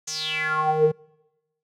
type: tone with band-pass filter sweep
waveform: square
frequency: 155.56 Hz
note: D#3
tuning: in tune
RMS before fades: -23 dBFS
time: 0.07-0.92 s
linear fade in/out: 10 ms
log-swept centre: 6700 to 350 Hz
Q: 7.3
effects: noise-tail reverb RT60 1.0 s tail -26 dB re dry